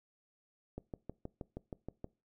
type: click train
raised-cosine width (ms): 2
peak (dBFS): -28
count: 9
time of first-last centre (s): 0.78-2.044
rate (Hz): 6.33
effects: noise-tail reverb RT60 0.3 s tail -22 dB re dry